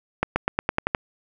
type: accelerating click train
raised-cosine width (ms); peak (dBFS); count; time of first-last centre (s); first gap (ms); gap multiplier
0.5; -5; 8; 0.23-0.948; 130; 0.92
effects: none

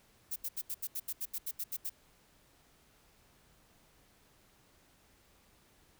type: noise bursts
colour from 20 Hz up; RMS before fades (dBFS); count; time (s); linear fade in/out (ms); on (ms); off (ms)
violet; -37; 13; 0.31-1.897; 10; 51; 77
effects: pink hiss -66 dBFS RMS until 5.99 s

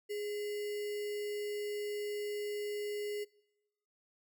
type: tone with sample-and-hold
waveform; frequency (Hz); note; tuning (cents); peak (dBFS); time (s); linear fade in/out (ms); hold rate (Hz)
sine; 415.3; G#4; 0; -35; 0.09-3.25; 20; 2450
effects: noise-tail reverb RT60 1.0 s tail -25 dB re dry

